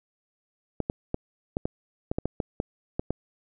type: clicks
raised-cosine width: 2 ms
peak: -13 dBFS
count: 12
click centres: 0.803 / 0.899 / 1.144 / 1.569 / 1.655 / 2.115 / 2.185 / 2.256 / 2.402 / 2.601 / 2.995 / 3.106 s
effects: none